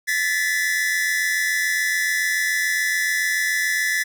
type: tone cluster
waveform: 45% pulse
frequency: 1735 / 1917 / 2004 Hz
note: A6 / A#6 / B6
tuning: -25 / +48 / +25 cents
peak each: -22 / -27 / -24 dBFS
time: 0.07-4.04 s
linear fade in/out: 20 ms
effects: none